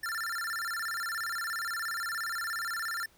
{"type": "tone with vibrato", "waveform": "square", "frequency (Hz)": 1568, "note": "G6", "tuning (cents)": 0, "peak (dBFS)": -33, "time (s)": [0.03, 3.06], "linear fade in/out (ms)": 5, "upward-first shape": "square", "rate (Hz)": 17, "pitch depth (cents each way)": 220, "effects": ["pink hiss -63 dBFS RMS until 3.17 s"]}